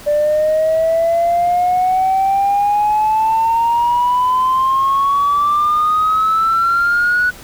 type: exponential sweep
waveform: sine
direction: up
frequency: 587.3 to 1480 Hz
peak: -10 dBFS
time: 0.06-7.31 s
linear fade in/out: 20 ms
effects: tanh soft clip ceiling -8 dBFS + pink hiss -37 dBFS RMS until 7.43 s